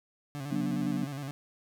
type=tone with vibrato; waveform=30% pulse; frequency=140 Hz; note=C#3; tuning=18 cents sharp; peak=-33 dBFS; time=0.35-1.31 s; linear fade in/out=0 ms; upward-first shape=square; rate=9.7 Hz; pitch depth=67 cents each way
type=chord; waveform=sine; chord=B minor; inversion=second; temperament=equal with one note detuned; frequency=185 / 240.6 / 293.7 Hz; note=F#3 / B3 / D4; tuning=0 / -45 / 0 cents; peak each=-33 dBFS; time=0.51-1.05 s; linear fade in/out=10 ms
effects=none